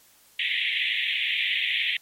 pink band-pass noise, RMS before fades -26 dBFS, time 0.39-1.97 s, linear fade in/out 5 ms, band 1900 to 3600 Hz, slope 96 dB/octave, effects white hiss -57 dBFS RMS until 2.01 s + MP3 64 kbps

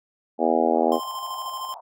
harmonic tone, 81.6 Hz, E2, 17 cents flat, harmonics 3 / 4 / 5 / 6 / 7 / 8 / 9 / 10, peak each -26 / -26 / -26 / -26 / -26 / -26 / -26 / -26 dBFS, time 0.38-1 s, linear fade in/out 50 ms
white band-pass noise, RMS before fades -41 dBFS, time 0.74-1.81 s, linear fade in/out 10 ms, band 690 to 900 Hz, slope 48 dB/octave
square tone with tremolo, 1046.5 Hz, C6, in tune, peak -29 dBFS, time 0.92-1.74 s, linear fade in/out 0 ms, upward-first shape square, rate 13 Hz, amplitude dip 35%
effects none

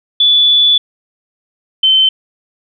sine tone pair in turn, 3457 / 3080 Hz, A7 / G7, -31 / -31 cents, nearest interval major second, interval 200 cents, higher first, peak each -6 dBFS, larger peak neither, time 0.2-0.78 / 1.83-2.09 s, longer first, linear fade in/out 5 ms, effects none

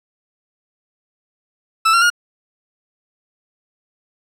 40% pulse tone with pitch steps, 1318.5 / 1371.3 / 1426.3 Hz, E6 / F6 / F6, 0 / -32 / +36 cents, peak -10 dBFS, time 1.85-2.102 s, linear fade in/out 10 ms, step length 84 ms, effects low-pass 9000 Hz 12 dB/octave + 7-bit

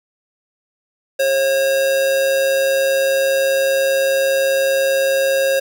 square tone with amplitude modulation, 541 Hz, C#5, 42 cents flat, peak -13 dBFS, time 1.19-5.6 s, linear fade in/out 10 ms, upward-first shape sine, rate 142 Hz, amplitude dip 35%, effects none

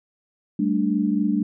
sine chord, G suspended second, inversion none, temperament equal, 196 / 220 / 293.7 Hz, G3 / A3 / D4, 0 / 0 / 0 cents, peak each -23 dBFS, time 0.59-1.43 s, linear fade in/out 5 ms, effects none

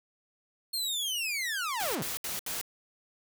sawtooth linear sweep, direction down, 4297 to 99 Hz, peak -27 dBFS, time 0.73-2.03 s, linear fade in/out 10 ms
white noise bursts, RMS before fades -35 dBFS, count 4, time 1.8-2.613 s, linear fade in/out 0 ms, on 150 ms, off 71 ms
effects none

